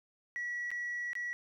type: tone with dropouts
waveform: sine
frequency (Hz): 1934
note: B6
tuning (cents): -37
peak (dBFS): -33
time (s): 0.36-1.33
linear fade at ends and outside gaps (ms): 0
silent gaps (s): 0.705-0.715 / 1.132-1.153
effects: tanh soft clip ceiling -32 dBFS + 12-bit